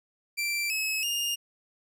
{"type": "tone with pitch steps", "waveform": "sawtooth", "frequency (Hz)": [2349, 2576, 2826], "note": ["D7", "E7", "F7"], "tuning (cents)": [0, -41, 20], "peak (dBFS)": -24, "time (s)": [0.37, 1.36], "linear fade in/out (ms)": 20, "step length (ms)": 330, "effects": []}